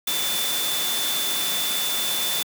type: tone in noise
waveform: sine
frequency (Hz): 3520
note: A7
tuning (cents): 0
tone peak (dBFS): -26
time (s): 0.07-2.43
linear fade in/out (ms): 5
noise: white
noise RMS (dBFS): -26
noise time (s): 0.07-2.43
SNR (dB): -3
effects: high-pass 150 Hz 12 dB/octave